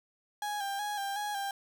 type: tone with vibrato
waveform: 35% pulse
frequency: 812 Hz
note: G#5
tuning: 39 cents flat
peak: -31 dBFS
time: 0.42-1.51 s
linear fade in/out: 2 ms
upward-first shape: square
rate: 2.7 Hz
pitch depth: 39 cents each way
effects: none